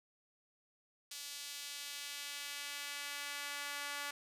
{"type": "tone with high-pass filter sweep", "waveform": "sawtooth", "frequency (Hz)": 287.2, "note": "D4", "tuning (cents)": -39, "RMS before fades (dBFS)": -44, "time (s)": [1.11, 4.11], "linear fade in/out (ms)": 5, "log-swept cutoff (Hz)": [4100, 1400], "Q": 1, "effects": ["resampled to 32000 Hz", "10-bit"]}